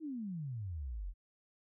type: exponential sweep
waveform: sine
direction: down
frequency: 329.6 to 40 Hz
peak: -38 dBFS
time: 0-1.14 s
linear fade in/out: 50 ms
effects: none